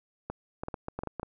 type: clicks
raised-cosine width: 1 ms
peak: -20 dBFS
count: 10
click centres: 0.3 / 0.635 / 0.684 / 0.742 / 0.884 / 0.99 / 1.035 / 1.073 / 1.197 / 1.231 s
effects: none